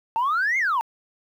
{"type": "exponential two-way sweep", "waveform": "sine", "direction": "up then down", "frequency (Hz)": [879, 2183, 879], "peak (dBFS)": -18, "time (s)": [0.16, 0.81], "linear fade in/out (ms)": 0, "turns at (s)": 0.58, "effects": ["tanh soft clip ceiling -17 dBFS", "9-bit"]}